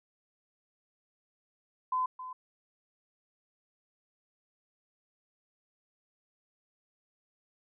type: tone with echo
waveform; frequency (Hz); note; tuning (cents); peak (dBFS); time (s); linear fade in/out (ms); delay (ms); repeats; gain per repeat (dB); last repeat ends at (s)
sine; 1019; C6; -46; -27; 1.92-2.06; 5; 270; 1; -12; 2.33
effects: none